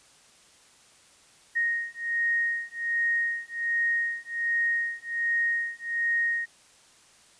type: beating tone pair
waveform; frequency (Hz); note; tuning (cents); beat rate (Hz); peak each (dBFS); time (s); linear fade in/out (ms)
sine; 1864.7 / 1866; A#6 / A#6; 0 / +1; 1.3; -28; 1.55-6.46; 20
effects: white hiss -57 dBFS RMS until 7.39 s + resampled to 22050 Hz